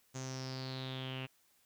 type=tone with low-pass filter sweep; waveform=sawtooth; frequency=130.9 Hz; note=C3; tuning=1 cent sharp; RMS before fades=-42 dBFS; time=0.14-1.27 s; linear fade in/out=20 ms; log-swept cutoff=6700 to 2700 Hz; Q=7.7; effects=white hiss -71 dBFS RMS until 1.65 s